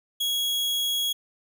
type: tone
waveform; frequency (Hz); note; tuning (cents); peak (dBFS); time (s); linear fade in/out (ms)
40% pulse; 3322; G#7; 0; -23; 0.2-1.13; 10
effects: none